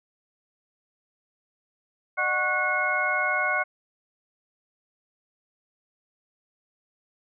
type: tone cluster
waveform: sine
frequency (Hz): 606 / 741 / 1106 / 1470 / 2166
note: D#5 / F#5 / C#6 / F#6 / C#7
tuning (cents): -46 / +2 / -4 / -12 / -41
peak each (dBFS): -32 / -31 / -30 / -26 / -27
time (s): 2.17-3.64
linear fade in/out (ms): 20
effects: none